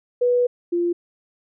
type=tone pair in turn; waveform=sine; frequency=490 / 346.5 Hz; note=B4 / F4; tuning=-14 / -14 cents; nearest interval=tritone; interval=600 cents; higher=first; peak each=-15 / -18 dBFS; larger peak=first; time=0.21-0.47 / 0.72-0.93 s; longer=first; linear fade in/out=10 ms; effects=none